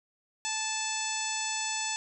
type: harmonic tone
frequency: 875 Hz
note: A5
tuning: 10 cents flat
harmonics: 1 / 2 / 3 / 4 / 5 / 6 / 7 / 8 / 9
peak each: -37 / -41 / -37 / -40 / -41 / -41 / -39 / -40 / -37 dBFS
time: 0.45-1.96 s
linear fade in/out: 0 ms
effects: none